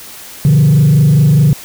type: tone with frequency modulation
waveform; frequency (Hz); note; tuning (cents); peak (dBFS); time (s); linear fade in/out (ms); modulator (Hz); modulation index
sine; 146.83; D3; 0; -3; 0.45-1.53; 0; 24.9; 0.82
effects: tanh soft clip ceiling -3 dBFS + white hiss -32 dBFS RMS until 1.64 s